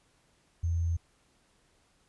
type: tone with sample-and-hold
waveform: sine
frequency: 84 Hz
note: E2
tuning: 33 cents sharp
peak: -26 dBFS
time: 0.63-0.97 s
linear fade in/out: 10 ms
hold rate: 6300 Hz
effects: pink hiss -68 dBFS RMS until 2.08 s + resampled to 24000 Hz